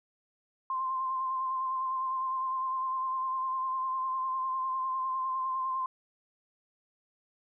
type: tone with vibrato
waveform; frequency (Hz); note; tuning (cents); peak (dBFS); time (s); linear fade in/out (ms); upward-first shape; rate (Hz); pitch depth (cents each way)
sine; 1046.5; C6; 0; -29; 0.7-5.86; 2; sine; 9.9; 26
effects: none